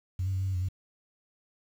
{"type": "tone with pitch steps", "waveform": "sine", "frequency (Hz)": [91.5, 95.9, 94.1, 95.8, 95, 89.5, 93.8], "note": ["F#2", "G2", "F#2", "G2", "F#2", "F2", "F#2"], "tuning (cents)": [-19, -37, 30, -39, 46, 43, 24], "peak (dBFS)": -26, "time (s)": [0.19, 0.687], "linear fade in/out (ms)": 5, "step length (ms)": 71, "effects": ["tanh soft clip ceiling -23 dBFS", "9-bit"]}